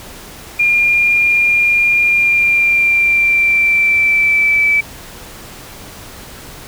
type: tone with pitch glide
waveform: sine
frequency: 2407 to 2309 Hz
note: D7 to D7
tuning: +42 to -30 cents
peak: -9 dBFS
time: 0.59-4.81 s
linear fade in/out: 10 ms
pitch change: -72 cents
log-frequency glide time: 2.02-4.69 s
effects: pink hiss -34 dBFS RMS until 6.67 s